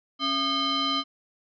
sine tone with frequency modulation, 2166 Hz, C#7, 41 cents flat, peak -23 dBFS, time 0.19-1.04 s, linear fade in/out 50 ms, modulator 946 Hz, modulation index 2.1, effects none

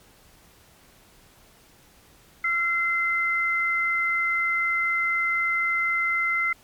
sine tone pair together, 1362 / 2065 Hz, F6 / C7, -44 / -23 cents, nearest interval perfect fifth, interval 721 cents, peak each -27 / -22 dBFS, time 2.44-6.53 s, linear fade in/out 5 ms, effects pink hiss -55 dBFS RMS until 6.63 s + MP3 96 kbps

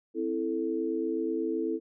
sine chord, A minor, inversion first, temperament equal, 261.6 / 329.6 / 440 Hz, C4 / E4 / A4, 0 / 0 / 0 cents, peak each -35 / -30 / -32 dBFS, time 0.14-1.8 s, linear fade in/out 50 ms, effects none

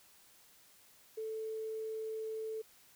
triangle tone with tanh clipping, 440 Hz, A4, in tune, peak -37 dBFS, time 1.17-2.62 s, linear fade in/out 10 ms, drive 3 dB, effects white hiss -63 dBFS RMS until 2.95 s

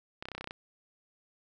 clicks, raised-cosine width 0.3 ms, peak -23 dBFS, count 10, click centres 0.225 / 0.255 / 0.286 / 0.317 / 0.35 / 0.38 / 0.41 / 0.443 / 0.474 / 0.509 s, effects none

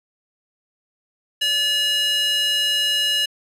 square tone with high-pass filter, 575 Hz, D5, 37 cents flat, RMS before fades -20 dBFS, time 1.41-3.26 s, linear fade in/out 10 ms, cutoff 2600 Hz, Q 5.6, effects resampled to 32000 Hz

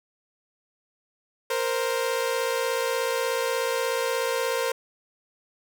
sawtooth tone pair together, 466.2 / 522.8 Hz, A#4 / C5, 0 / -1 cents, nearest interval major second, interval 199 cents, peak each -23 dBFS, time 1.5-4.72 s, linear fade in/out 5 ms, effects none

